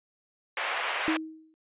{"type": "band-pass noise", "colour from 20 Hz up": "white", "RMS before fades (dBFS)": -31, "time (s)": [0.57, 1.17], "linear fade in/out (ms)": 2, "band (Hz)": [550, 2700], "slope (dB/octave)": 24}
{"type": "tone with exponential decay", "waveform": "sine", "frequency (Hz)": 317, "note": "D#4", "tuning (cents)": 32, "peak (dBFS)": -22, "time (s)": [1.08, 1.54], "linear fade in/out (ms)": 0, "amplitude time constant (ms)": 100}
{"effects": ["resampled to 8000 Hz"]}